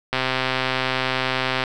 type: click train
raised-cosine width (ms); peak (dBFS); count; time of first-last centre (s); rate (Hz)
0.3; -5; 197; 0.13-1.638; 130
effects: none